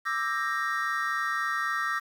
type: chord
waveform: triangle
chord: E half-diminished seventh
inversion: third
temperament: equal with one note detuned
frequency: 1174.7 / 1318.5 / 1593.5 / 1864.7 Hz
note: D6 / E6 / G6 / Bb6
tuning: 0 / 0 / +28 / 0 cents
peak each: -31 / -30 / -33 / -29 dBFS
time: 0.05-2 s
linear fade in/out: 20 ms
effects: 9-bit